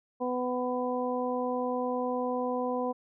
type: harmonic tone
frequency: 249.8 Hz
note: B3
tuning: 20 cents sharp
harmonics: 1 / 2 / 3 / 4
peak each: -33 / -31 / -36 / -36 dBFS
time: 0.2-2.93 s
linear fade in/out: 20 ms
effects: none